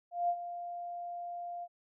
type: tone with ADSR envelope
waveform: sine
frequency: 698.5 Hz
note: F5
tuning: in tune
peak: -26 dBFS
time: 0.11-1.68 s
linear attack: 180 ms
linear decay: 62 ms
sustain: -12 dB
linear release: 49 ms
effects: none